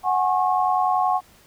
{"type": "chord", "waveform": "sine", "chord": "F# suspended second", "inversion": "none", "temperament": "equal with one note detuned", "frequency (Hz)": [740, 830.6, 1088.4], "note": ["F#5", "G#5", "C#6"], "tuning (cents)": [0, 0, -32], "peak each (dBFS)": [-20, -24, -23], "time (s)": [0.03, 1.21], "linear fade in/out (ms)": 50, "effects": ["pink hiss -53 dBFS RMS until 1.46 s"]}